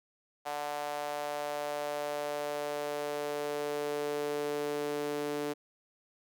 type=tone with high-pass filter sweep; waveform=sawtooth; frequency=146.83 Hz; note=D3; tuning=in tune; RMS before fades=-35 dBFS; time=0.45-5.54 s; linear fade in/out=20 ms; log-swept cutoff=710 to 370 Hz; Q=3.6; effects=none